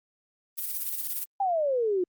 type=noise with tremolo; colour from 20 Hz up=violet; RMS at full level=-30 dBFS; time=0.57-1.25 s; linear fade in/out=20 ms; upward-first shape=square; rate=17 Hz; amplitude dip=45%
type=exponential sweep; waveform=sine; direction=down; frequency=811 to 349.2 Hz; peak=-23 dBFS; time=1.4-2.04 s; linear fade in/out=5 ms
effects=Opus 32 kbps